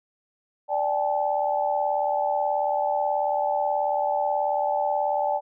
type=chord; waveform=sine; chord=D suspended fourth; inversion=none; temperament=equal with one note detuned; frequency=587.3 / 784 / 862.4 Hz; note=D5 / G5 / A5; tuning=0 / 0 / -35 cents; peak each=-26 dBFS; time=0.68-5.41 s; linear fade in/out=50 ms; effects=none